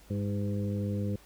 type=harmonic tone with a mistuned harmonic; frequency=101.4 Hz; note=G#2; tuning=41 cents flat; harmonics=1 / 2 / 3 / 4 / 5; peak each=-31 / -33 / -41 / -43 / -41 dBFS; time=0.1-1.16 s; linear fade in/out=5 ms; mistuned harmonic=3; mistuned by=+36 cents; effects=added 50 Hz sine -58 dBFS peak until 1.25 s + pink hiss -58 dBFS RMS until 1.25 s